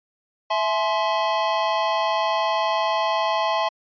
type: chord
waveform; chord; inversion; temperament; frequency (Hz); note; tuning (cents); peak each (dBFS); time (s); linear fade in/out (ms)
square; E augmented; none; equal with one note detuned; 659.3 / 852 / 1046.5; E5 / G#5 / B#5; 0 / +44 / 0; -25; 0.5-3.69; 10
effects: resampled to 11025 Hz